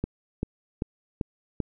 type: click train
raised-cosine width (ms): 3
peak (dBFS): -14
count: 5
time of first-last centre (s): 0.04-1.603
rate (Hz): 2.56
effects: none